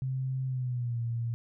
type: tone with pitch glide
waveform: sine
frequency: 131.2 to 116.89 Hz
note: C3 to A#2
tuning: +5 to +5 cents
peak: -29 dBFS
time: 0.02-1.34 s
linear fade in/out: 0 ms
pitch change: -200 cents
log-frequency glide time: 0.46-1 s
effects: none